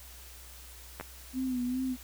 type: clicks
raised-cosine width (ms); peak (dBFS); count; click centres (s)
0.5; -23; 2; 0.999 / 1.01
type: tone with vibrato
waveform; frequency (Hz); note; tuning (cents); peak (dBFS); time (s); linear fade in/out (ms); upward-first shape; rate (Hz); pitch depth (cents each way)
sine; 253.1; B3; +43; -29; 1.33-1.97; 50; sine; 2.5; 56
effects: added 62 Hz sine -50 dBFS peak until 2.03 s + white hiss -51 dBFS RMS until 2.03 s

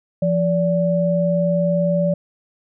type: tone pair together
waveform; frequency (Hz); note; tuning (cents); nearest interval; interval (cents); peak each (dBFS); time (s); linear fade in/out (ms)
sine; 172.14 / 579; F3 / D5; -25 / -25; octave + major sixth; 2100; -18; 0.22-2.14; 5
effects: none

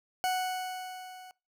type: tone with level ramp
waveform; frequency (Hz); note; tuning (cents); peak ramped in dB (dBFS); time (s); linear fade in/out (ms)
40% pulse; 740; F#5; 0; -25 to -46; 0.24-1.31; 0
effects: noise-tail reverb RT60 0.3 s tail -24 dB re dry

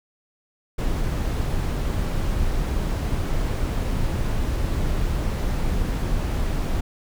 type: noise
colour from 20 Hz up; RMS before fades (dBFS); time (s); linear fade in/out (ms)
brown; -23; 0.78-6.81; 10
effects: none

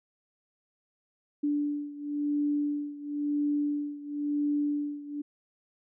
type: beating tone pair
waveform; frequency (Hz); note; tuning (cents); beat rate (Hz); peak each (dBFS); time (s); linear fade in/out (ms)
sine; 291.7 / 292.67; D4 / D4; -12 / -6; 0.97; -29 / -32; 1.43-5.22; 10
effects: none

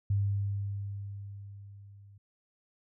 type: tone with level ramp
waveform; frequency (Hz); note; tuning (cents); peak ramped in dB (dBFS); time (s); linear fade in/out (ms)
sine; 100; G2; +35; -24 to -52; 0.1-2.18; 5
effects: none

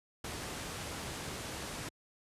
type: low-pass noise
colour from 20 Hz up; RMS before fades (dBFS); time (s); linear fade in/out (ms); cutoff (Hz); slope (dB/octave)
pink; -41; 0.24-1.89; 5; 11000; 24
effects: high-pass 60 Hz 12 dB/octave + resampled to 32000 Hz

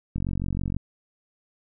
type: click train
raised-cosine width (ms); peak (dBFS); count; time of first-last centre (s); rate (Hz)
5; -16; 29; 0.16-0.766; 46.2
effects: none

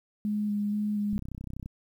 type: tone with vibrato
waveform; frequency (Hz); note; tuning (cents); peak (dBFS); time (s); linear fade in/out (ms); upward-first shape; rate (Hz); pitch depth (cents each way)
sine; 207.7; G#3; 0; -26; 0.25-1.18; 0; square; 2.1; 14
type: click train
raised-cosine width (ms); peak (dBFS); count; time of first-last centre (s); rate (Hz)
5; -26; 18; 1.13-1.66; 32.1
effects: 10-bit

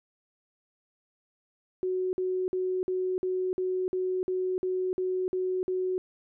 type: tone bursts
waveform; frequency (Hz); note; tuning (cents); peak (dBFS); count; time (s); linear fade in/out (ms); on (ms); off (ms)
sine; 370; F#4; 0; -26; 12; 1.83-5.98; 0; 300; 50
effects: none

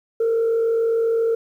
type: tone with frequency modulation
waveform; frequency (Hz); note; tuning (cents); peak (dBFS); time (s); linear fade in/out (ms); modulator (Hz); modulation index
sine; 456.7; A#4; -36; -15; 0.2-1.35; 5; 47.3; 0.28
effects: tanh soft clip ceiling -14 dBFS + 9-bit

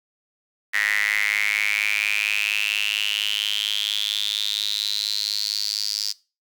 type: tone with high-pass filter sweep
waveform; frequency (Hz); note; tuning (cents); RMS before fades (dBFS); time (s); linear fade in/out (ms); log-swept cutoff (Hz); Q
sawtooth; 104.3; G#2; +8; -24; 0.73-6.13; 20; 1900 to 4900; 9.2
effects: noise-tail reverb RT60 0.3 s tail -20 dB re dry

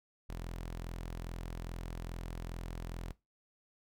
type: tone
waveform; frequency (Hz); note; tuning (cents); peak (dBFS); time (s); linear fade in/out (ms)
sawtooth; 42.42; F1; -50; -36; 0.29-3.12; 0
effects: noise-tail reverb RT60 0.2 s tail -18 dB re dry

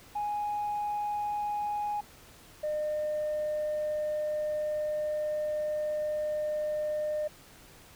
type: tone pair in turn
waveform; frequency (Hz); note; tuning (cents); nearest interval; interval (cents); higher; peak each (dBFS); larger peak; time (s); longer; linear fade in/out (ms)
sine; 830.6 / 606.1; G#5 / D#5; 0 / -46; perfect fourth; 546; first; -28 / -27; second; 0.15-2.01 / 2.63-7.28; second; 10
effects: tanh soft clip ceiling -26 dBFS + pink hiss -54 dBFS RMS until 7.95 s

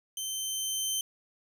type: tone with level ramp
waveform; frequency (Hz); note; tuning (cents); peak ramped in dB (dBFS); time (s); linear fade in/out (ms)
15% pulse; 3100; G7; -20; -26 to -21; 0.17-1.01; 2
effects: none

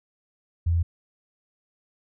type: tone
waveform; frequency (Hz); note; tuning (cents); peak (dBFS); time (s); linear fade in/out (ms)
sine; 84.5; E2; +43; -19; 0.66-0.83; 10
effects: none

